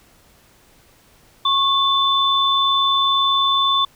sine tone pair together, 1094 / 3518 Hz, C#6 / A7, -23 / -1 cents, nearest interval octave + minor sixth, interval 2022 cents, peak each -17 dBFS, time 1.45-3.85 s, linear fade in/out 5 ms, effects pink hiss -53 dBFS RMS until 3.95 s

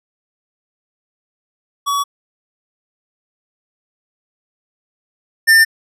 square tone pair in turn, 1132 / 1796.9 Hz, C#6 / A6, +36 / +36 cents, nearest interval minor sixth, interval 800 cents, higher second, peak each -16 / -7 dBFS, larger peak second, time 1.86-2.04 / 5.47-5.65 s, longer neither, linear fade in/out 20 ms, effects resampled to 32000 Hz

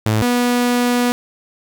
sawtooth tone pair in turn, 108.7 / 244 Hz, A2 / B3, -21 / -21 cents, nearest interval octave + major second, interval 1400 cents, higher second, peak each -10 dBFS, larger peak neither, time 0.06-0.22 / 0.22-1.12 s, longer second, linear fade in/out 0 ms, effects 7-bit

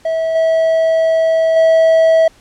triangle tone with level steps, 649 Hz, E5, 27 cents flat, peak -12 / -8 / -5 dBFS, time 0.05-2.28 s, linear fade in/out 5 ms, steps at 0.35 / 1.56 s, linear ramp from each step 5 ms, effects pink hiss -48 dBFS RMS until 2.4 s + low-pass 9000 Hz 12 dB/octave

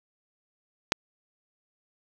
click, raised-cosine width 0.2 ms, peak -3 dBFS, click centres 0.921 s, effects none

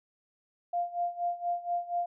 sine tone with tremolo, 698.5 Hz, F5, in tune, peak -26 dBFS, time 0.73-2.06 s, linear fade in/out 5 ms, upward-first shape sine, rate 4.2 Hz, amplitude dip 85%, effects none

